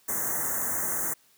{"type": "band-stop noise", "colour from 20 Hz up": "white", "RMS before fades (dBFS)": -29, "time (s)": [0.08, 1.14], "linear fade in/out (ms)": 10, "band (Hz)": [2000, 6100], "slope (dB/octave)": 96, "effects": ["white hiss -62 dBFS RMS until 1.37 s", "high-pass 80 Hz 12 dB/octave"]}